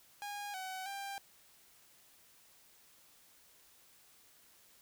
sawtooth tone with pitch steps, 818 / 753 / 793 Hz, G#5 / F#5 / G5, -26 / +30 / +20 cents, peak -37 dBFS, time 0.22-1.18 s, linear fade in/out 0 ms, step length 320 ms, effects white hiss -64 dBFS RMS until 4.81 s

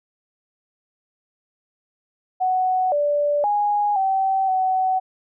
sine tone with pitch steps, 743 / 584 / 826 / 770 / 752 Hz, F#5 / D5 / G#5 / G5 / F#5, +7 / -10 / -10 / -31 / +28 cents, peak -17 dBFS, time 2.4-5 s, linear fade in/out 20 ms, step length 520 ms, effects none

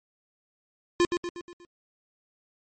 square tone with echo, 349.2 Hz, F4, in tune, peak -19 dBFS, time 1-1.05 s, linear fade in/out 0 ms, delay 120 ms, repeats 5, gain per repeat -6 dB, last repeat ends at 1.65 s, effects MP3 32 kbps

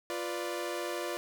sawtooth chord, B diminished, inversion second, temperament equal, 349.2 / 493.9 / 587.3 Hz, F4 / B4 / D5, 0 / 0 / 0 cents, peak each -33 / -36 / -34 dBFS, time 0.1-1.17 s, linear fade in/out 0 ms, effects none

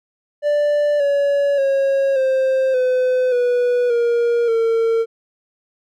triangle tone with pitch steps, 587.3 / 566.3 / 546.1 / 526.6 / 507.7 / 489.6 / 472.1 / 455.2 Hz, D5 / C#5 / C#5 / C5 / B4 / B4 / A#4 / A#4, 0 / +37 / -26 / +11 / +48 / -15 / +22 / -41 cents, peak -12 dBFS, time 0.42-5.06 s, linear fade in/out 50 ms, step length 580 ms, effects none

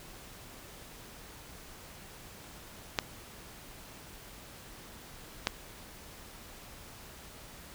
clicks, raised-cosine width 0.2 ms, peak -9 dBFS, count 2, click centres 2.988 / 5.471 s, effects pink hiss -50 dBFS RMS until 7.74 s

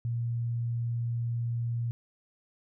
sine tone, 117.8 Hz, A#2, 19 cents sharp, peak -28 dBFS, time 0.05-1.91 s, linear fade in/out 0 ms, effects none

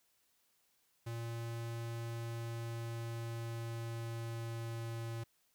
square tone with pitch glide, 116.1 to 115.1 Hz, A#2 to A#2, -7 to -22 cents, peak -40 dBFS, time 1.06-5.24 s, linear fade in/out 10 ms, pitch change -15 cents, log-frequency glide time 2.07-5.1 s, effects white hiss -75 dBFS RMS until 5.54 s

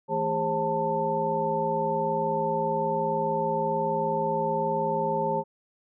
sine tone cluster, 163.4 / 222.3 / 407.4 / 534 / 889 Hz, E3 / A3 / G#4 / C5 / A5, -15 / +18 / -33 / +35 / +18 cents, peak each -34 / -36 / -31 / -29 / -27 dBFS, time 0.08-5.44 s, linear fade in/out 50 ms, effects none

